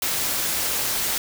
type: noise with amplitude modulation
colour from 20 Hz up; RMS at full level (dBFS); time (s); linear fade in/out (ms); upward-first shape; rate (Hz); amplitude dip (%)
white; -22; 0.02-1.18; 2; sine; 270; 50
effects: none